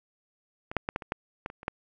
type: clicks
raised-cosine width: 0.5 ms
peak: -22 / -9 / -14 / -14 / -25 / -13 / -18 / -27 / -30 / -13 dBFS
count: 10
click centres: 0.715 / 0.767 / 0.889 / 0.961 / 1.022 / 1.121 / 1.461 / 1.501 / 1.631 / 1.681 s
effects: none